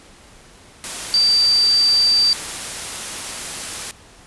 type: tone in noise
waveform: sine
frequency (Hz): 4659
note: D8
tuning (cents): -15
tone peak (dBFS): -12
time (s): 1.14-2.33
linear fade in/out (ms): 0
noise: white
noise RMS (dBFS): -28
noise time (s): 0.84-3.91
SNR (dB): +13
effects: pink hiss -46 dBFS RMS until 4.26 s + resampled to 24000 Hz